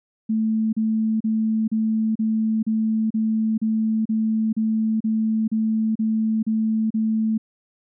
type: tone bursts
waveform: sine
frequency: 220 Hz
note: A3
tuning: in tune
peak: -18 dBFS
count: 15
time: 0.29-7.38 s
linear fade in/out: 10 ms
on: 440 ms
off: 35 ms
effects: none